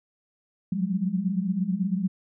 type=tone cluster; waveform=sine; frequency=178.5 / 187.5 / 204 Hz; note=F3 / F#3 / G#3; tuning=+38 / +23 / -31 cents; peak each=-28 dBFS; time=0.72-2.08 s; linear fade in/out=5 ms; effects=none